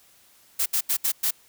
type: noise bursts at uneven times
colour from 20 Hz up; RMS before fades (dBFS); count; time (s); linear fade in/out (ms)
blue; -23; 5; 0.59-0.66 / 0.73-0.81 / 0.89-0.97 / 1.04-1.12 / 1.23-1.31; 10
effects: white hiss -57 dBFS RMS until 1.48 s